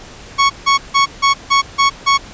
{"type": "tone bursts", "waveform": "sawtooth", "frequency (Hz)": 1108.7, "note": "C#6", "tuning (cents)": 0, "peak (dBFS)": -5, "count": 7, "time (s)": [0.38, 2.18], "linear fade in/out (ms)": 20, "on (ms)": 120, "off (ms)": 160, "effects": ["pink hiss -36 dBFS RMS until 2.33 s", "resampled to 16000 Hz"]}